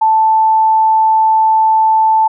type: tone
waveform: sine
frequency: 880 Hz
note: A5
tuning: in tune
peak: -7 dBFS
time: 0.01-2.28 s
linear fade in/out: 10 ms
effects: none